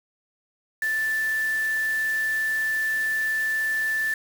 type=tone in noise; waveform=sine; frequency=1760 Hz; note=A6; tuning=in tune; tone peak=-22 dBFS; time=0.82-4.14 s; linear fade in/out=2 ms; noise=white; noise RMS=-40 dBFS; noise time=0.82-4.14 s; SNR=+15 dB; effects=none